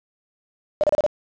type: tone bursts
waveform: sine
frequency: 600 Hz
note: D5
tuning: 37 cents sharp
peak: -14 dBFS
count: 5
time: 0.81-1.064 s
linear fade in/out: 0 ms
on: 26 ms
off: 31 ms
effects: resampled to 16000 Hz + 7-bit